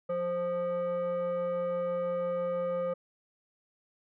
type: tone with frequency modulation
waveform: sine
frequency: 525 Hz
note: C5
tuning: 6 cents sharp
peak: -27 dBFS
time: 0.09-2.94 s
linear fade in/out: 10 ms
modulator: 702 Hz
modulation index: 0.5
effects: tanh soft clip ceiling -26 dBFS